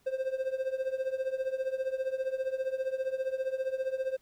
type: tone with tremolo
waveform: triangle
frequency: 525 Hz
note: C5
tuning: 6 cents sharp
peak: -24 dBFS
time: 0.06-4.17 s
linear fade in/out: 10 ms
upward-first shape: triangle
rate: 15 Hz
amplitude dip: 90%
effects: pink hiss -68 dBFS RMS until 4.21 s